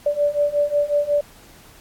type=beating tone pair; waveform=sine; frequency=580 / 585.5 Hz; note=D5 / D5; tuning=-22 / -5 cents; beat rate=5.5 Hz; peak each=-21 / -19 dBFS; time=0.06-1.21 s; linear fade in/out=5 ms; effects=pink hiss -48 dBFS RMS until 1.8 s + AAC 64 kbps